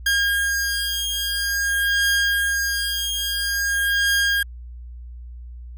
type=beating tone pair; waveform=sawtooth; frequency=1620 / 1620.49 Hz; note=G#6 / G#6; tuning=-43 / -43 cents; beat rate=0.49 Hz; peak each=-19 dBFS; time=0.06-4.43 s; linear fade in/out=5 ms; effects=added 60 Hz sine -34 dBFS peak until 5.77 s